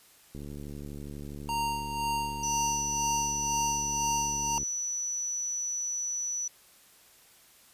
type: click train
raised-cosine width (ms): 3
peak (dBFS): -29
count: 310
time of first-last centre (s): 0.35-4.63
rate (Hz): 72.2
type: tone with tremolo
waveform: square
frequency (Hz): 928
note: A#5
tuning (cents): -8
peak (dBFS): -28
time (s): 1.49-4.58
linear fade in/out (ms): 0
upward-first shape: sine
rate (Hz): 2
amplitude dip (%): 60
type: tone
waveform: sine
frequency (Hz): 5930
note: F#8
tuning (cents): +3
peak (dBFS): -30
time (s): 2.43-6.48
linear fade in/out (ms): 5
effects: white hiss -58 dBFS RMS until 7.73 s + resampled to 32000 Hz

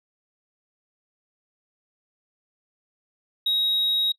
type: tone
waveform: sine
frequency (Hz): 3797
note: A#7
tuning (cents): +31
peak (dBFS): -18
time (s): 3.46-4.12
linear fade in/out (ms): 5
effects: noise-tail reverb RT60 0.1 s tail -23 dB re dry + tanh soft clip ceiling -18 dBFS

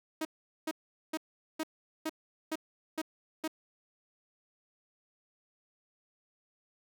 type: tone bursts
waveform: sawtooth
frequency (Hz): 315.6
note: D#4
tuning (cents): +25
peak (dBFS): -28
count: 8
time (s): 0.21-3.478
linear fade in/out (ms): 5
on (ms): 41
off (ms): 420
effects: none

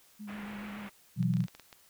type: tone with vibrato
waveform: sine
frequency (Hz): 206.8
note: G#3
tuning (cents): -7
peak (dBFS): -40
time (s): 0.19-0.89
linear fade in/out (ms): 20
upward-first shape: sine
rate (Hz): 7.1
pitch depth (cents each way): 34
type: low-pass noise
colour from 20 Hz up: white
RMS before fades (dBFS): -47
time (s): 0.27-0.9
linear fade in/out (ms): 20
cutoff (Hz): 2400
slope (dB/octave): 24
type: chord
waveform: sine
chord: B suspended fourth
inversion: none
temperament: just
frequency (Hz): 123.47 / 164.63 / 185.21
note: B2 / E3 / F#3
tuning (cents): 0 / -2 / +2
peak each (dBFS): -30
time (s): 1.16-1.47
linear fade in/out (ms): 50
type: clicks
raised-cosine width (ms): 0.2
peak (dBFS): -31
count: 9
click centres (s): 1.228 / 1.338 / 1.369 / 1.405 / 1.44 / 1.483 / 1.55 / 1.597 / 1.728
effects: white hiss -62 dBFS RMS until 1.89 s

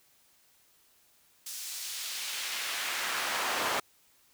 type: noise with high-pass filter sweep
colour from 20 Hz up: brown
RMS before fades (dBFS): -34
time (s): 1.46-3.8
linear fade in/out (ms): 5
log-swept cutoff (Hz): 6700 to 770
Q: 0.84
effects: white hiss -65 dBFS RMS until 4.33 s

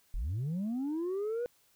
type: linear sweep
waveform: sine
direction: up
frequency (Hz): 31.2 to 493.9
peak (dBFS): -29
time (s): 0.14-1.46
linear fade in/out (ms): 0
effects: tanh soft clip ceiling -30 dBFS + white hiss -68 dBFS RMS until 1.75 s

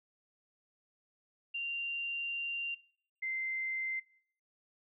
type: tone pair in turn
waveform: sine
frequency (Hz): 2776 / 2080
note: F7 / C7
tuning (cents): -11 / -11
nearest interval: perfect fourth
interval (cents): 500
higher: first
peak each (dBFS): -34 / -34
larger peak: neither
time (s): 1.54-2.75 / 3.22-4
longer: first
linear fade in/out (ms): 10
effects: noise-tail reverb RT60 0.6 s tail -22 dB re dry

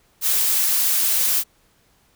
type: noise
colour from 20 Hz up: blue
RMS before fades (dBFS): -19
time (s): 0.21-1.44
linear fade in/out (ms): 50
effects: pink hiss -60 dBFS RMS until 2.15 s

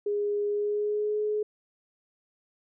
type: tone with pitch glide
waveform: sine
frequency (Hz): 411.7 to 423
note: G#4 to G#4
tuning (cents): -15 to +32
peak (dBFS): -25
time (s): 0.06-1.43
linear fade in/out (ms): 5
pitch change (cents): +47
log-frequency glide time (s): 0.47-1.19
effects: none

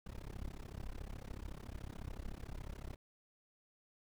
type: noise with amplitude modulation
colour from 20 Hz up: brown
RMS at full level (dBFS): -42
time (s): 0.06-2.96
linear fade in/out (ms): 5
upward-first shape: sine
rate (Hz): 33.8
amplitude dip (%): 100
effects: none

